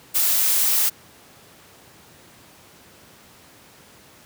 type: noise with high-pass filter sweep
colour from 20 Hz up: blue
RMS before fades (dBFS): -19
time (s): 0.14-0.9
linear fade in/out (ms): 20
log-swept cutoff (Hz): 210 to 510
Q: 1.2
effects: pink hiss -49 dBFS RMS until 4.25 s + high-pass 100 Hz 12 dB/octave